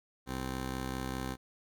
10% pulse tone pair together, 65 / 260 Hz, C2 / C4, -11 / -11 cents, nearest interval 2 octaves, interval 2400 cents, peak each -28 / -35 dBFS, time 0.26-1.37 s, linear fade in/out 50 ms, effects none

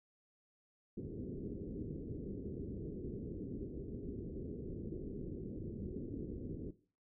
white low-pass noise, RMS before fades -44 dBFS, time 0.97-6.71 s, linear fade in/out 5 ms, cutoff 420 Hz, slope 48 dB/octave, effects noise-tail reverb RT60 0.4 s tail -17 dB re dry

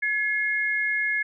sine tone pair together, 1700 / 2149 Hz, G#6 / C7, +40 / +46 cents, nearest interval major third, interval 406 cents, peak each -25 dBFS, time 0.02-1.23 s, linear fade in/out 10 ms, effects none

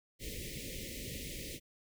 pink band-stop noise, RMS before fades -43 dBFS, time 0.19-1.6 s, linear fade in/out 50 ms, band 570 to 1900 Hz, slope 96 dB/octave, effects none

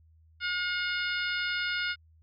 harmonic tone, 718 Hz, F5, 48 cents sharp, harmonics 2 / 3 / 4 / 5 / 6 / 7, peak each -31 / -35 / -37 / -39 / -41 / -42 dBFS, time 0.4-1.96 s, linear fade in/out 50 ms, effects added 80 Hz sine -57 dBFS peak until 2.22 s

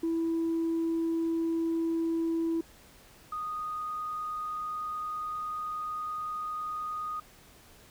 sine tone pair in turn, 329.6 / 1238.7 Hz, E4 / D#6, 0 / -8 cents, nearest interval octave + major seventh, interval 2292 cents, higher second, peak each -25 / -32 dBFS, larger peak first, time 0.03-2.61 / 3.32-7.2 s, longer second, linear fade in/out 5 ms, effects tanh soft clip ceiling -24 dBFS + pink hiss -56 dBFS RMS until 7.9 s

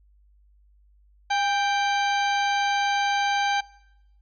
harmonic tone with a mistuned harmonic, 784 Hz, G5, in tune, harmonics 1 / 2 / 3 / 4 / 5 / 6 / 8, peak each -22 / -28 / -32 / -34 / -36 / -38 / -40 dBFS, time 1.3-3.61 s, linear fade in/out 10 ms, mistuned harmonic 1, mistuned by +55 cents, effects noise-tail reverb RT60 1.0 s tail -24 dB re dry + added 50 Hz sine -55 dBFS peak until 4.21 s

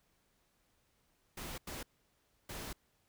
pink noise bursts at uneven times, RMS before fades -44 dBFS, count 3, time 1.37-1.58 / 1.67-1.83 / 2.49-2.73 s, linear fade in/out 5 ms, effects pink hiss -75 dBFS RMS until 3.08 s

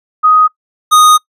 sine / square tone pair in turn, 1251 / 1240.2 Hz, D#6 / D#6, +9 / -6 cents, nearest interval unison, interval 15 cents, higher first, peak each -4 dBFS, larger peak neither, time 0.23-0.48 / 0.91-1.18 s, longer second, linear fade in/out 20 ms, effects noise-tail reverb RT60 0.1 s tail -22 dB re dry + resampled to 32000 Hz

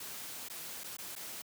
white noise with dropouts, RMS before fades -44 dBFS, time 0-1.42 s, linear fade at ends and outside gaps 5 ms, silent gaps 0.486-0.498 / 0.837-0.841 / 0.969-0.984 / 1.154-1.161 s, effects high-pass 100 Hz 12 dB/octave

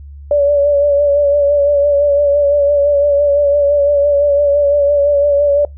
sine tone with vibrato, 574 Hz, D5, 40 cents flat, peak -8 dBFS, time 0.31-5.65 s, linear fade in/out 2 ms, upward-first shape sine, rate 5.9 Hz, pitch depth 31 cents each way, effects noise-tail reverb RT60 0.2 s tail -25 dB re dry + added 71 Hz sine -30 dBFS peak until 5.77 s

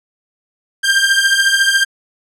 sawtooth beating tone pair, 1584 / 1598 Hz, G6 / G6, +18 / +33 cents, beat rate 14 Hz, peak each -10 dBFS, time 0.83-1.85 s, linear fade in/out 20 ms, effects low-pass 10000 Hz 12 dB/octave

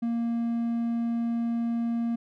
triangle tone, 233.1 Hz, A#3, in tune, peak -23 dBFS, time 0.02-2.16 s, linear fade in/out 10 ms, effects none

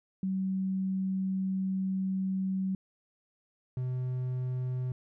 sine / triangle tone pair in turn, 190 / 127.06 Hz, F#3 / B2, +46 / +50 cents, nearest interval perfect fifth, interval 696 cents, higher first, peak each -28 dBFS, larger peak neither, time 0.23-2.75 / 3.77-4.92 s, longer first, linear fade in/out 2 ms, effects none

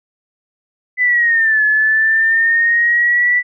sine exponential two-way sweep, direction down then up, 2014 to 1711 to 1973 Hz, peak -10 dBFS, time 0.97-3.43 s, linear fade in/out 50 ms, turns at 1.64 s, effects none

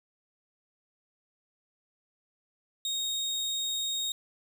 30% pulse tone, 3729 Hz, A#7, in tune, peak -27 dBFS, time 2.85-4.12 s, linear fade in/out 2 ms, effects none

